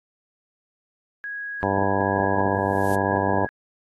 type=tone with tremolo; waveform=sine; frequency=1656 Hz; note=G#6; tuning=5 cents flat; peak=-29 dBFS; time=1.24-3.49 s; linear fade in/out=0 ms; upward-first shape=square; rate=1.3 Hz; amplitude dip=25%
type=harmonic tone; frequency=98 Hz; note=G2; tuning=in tune; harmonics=1 / 2 / 3 / 4 / 5 / 6 / 7 / 8 / 9 / 10; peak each=-29 / -29 / -29 / -29 / -29 / -29 / -29 / -29 / -29 / -29 dBFS; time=1.63-3.45 s; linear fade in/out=0 ms
type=noise with exponential growth; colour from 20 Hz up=violet; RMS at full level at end=-31 dBFS; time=2.49-2.95 s; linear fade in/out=1 ms; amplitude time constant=100 ms
effects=AAC 32 kbps